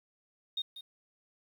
sine tone with echo, 3700 Hz, A#7, 14 cents flat, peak -31 dBFS, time 0.57-0.62 s, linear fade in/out 5 ms, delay 190 ms, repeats 1, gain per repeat -12 dB, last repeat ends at 0.81 s, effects 10-bit

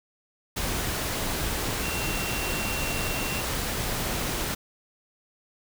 sine tone in noise, 2736 Hz, F7, 36 cents flat, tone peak -34 dBFS, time 1.83-3.41 s, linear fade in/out 10 ms, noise pink, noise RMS -29 dBFS, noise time 0.56-4.55 s, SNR -8 dB, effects none

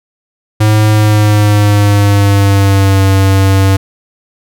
square tone with pitch glide, 107.3 to 96.7 Hz, A2 to G2, -43 to -23 cents, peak -6 dBFS, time 0.6-3.77 s, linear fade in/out 10 ms, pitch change -180 cents, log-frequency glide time 0.89-3.03 s, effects none

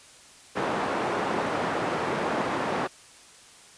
white band-pass noise, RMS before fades -28 dBFS, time 0.55-2.88 s, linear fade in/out 20 ms, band 170 to 1000 Hz, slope 12 dB/octave, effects white hiss -51 dBFS RMS until 3.77 s + resampled to 22050 Hz

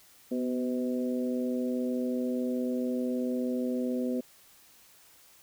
harmonic tone with a mistuned harmonic, 126.6 Hz, B2, 43 cents sharp, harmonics 2 / 3 / 4 / 5, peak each -29 / -37 / -35 / -43 dBFS, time 0.31-4.21 s, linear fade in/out 10 ms, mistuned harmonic 2, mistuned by -33 cents, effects white hiss -58 dBFS RMS until 5.42 s

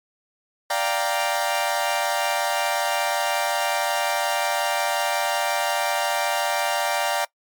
sawtooth chord, G minor seventh, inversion second, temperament equal, 587.3 / 698.5 / 784 / 932.3 Hz, D5 / F5 / G5 / Bb5, 0 / 0 / 0 / 0 cents, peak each -23 dBFS, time 0.7-7.25 s, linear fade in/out 5 ms, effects noise-tail reverb RT60 0.1 s tail -22 dB re dry + MP3 96 kbps

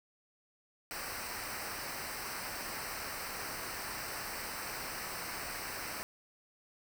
pink noise with comb filter, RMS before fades -41 dBFS, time 0.91-6.03 s, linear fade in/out 0 ms, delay 0.29 ms, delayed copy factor -0.75, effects none

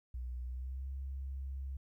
sine tone with pitch glide, 61.6 to 67.18 Hz, B1 to C2, -4 to +46 cents, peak -38 dBFS, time 0.14-1.77 s, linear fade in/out 5 ms, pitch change +150 cents, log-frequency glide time 0.44-0.89 s, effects 13-bit

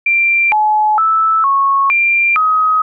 sine tone with pitch steps, 2365 / 853 / 1313 / 1100 / 2378 / 1264 Hz, D7 / G#5 / E6 / C#6 / D7 / D#6, +12 / +46 / -7 / -14 / +21 / +27 cents, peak -9 dBFS, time 0.06-2.82 s, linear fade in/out 5 ms, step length 460 ms, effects none

